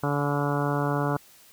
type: harmonic tone with a mistuned harmonic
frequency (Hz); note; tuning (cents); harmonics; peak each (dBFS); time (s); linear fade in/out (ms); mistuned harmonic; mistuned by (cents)
143.9; D3; -35; 1 / 2 / 3 / 4 / 5 / 6 / 7 / 8 / 9 / 10; -27 / -30 / -32 / -33 / -34 / -35 / -35 / -36 / -37 / -37; 0.03-1.17; 5; 9; +19
effects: white hiss -54 dBFS RMS until 1.52 s